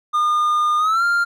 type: tone with pitch glide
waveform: triangle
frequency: 1215 to 1395.7 Hz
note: D#6 to F6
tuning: -42 to -2 cents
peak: -13 dBFS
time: 0.13-1.25 s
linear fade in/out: 20 ms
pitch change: +240 cents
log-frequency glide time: 0.78-1.04 s
effects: none